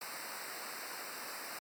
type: noise with comb filter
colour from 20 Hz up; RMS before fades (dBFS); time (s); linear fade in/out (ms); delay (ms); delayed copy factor
pink; -44; 0.01-1.59; 5; 0.3; -0.95
effects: high-pass 200 Hz 12 dB/octave + MP3 96 kbps